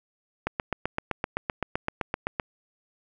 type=click train; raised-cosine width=0.5 ms; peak=-11 dBFS; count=16; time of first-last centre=0.47-2.398 s; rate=7.78 Hz; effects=none